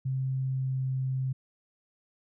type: tone with pitch glide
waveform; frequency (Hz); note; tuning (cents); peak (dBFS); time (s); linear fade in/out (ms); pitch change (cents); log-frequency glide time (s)
sine; 132 to 131.24; C3 to C3; +16 to +6; -27; 0.05-1.33; 10; -10; 0.39-0.85
effects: none